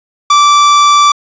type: tone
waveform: 45% pulse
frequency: 1166 Hz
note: D6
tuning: 13 cents flat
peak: -4 dBFS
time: 0.3-1.12 s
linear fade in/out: 5 ms
effects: resampled to 16000 Hz + 7-bit